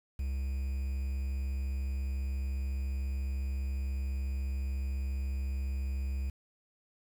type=tone with quantisation; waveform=triangle; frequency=67.1 Hz; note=C2; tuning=44 cents sharp; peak=-29 dBFS; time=0.19-6.3 s; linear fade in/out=5 ms; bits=9; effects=none